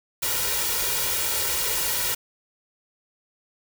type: noise with comb filter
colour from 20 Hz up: white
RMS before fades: -25 dBFS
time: 0.22-2.15 s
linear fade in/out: 10 ms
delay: 2.1 ms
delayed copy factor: +0.7
effects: none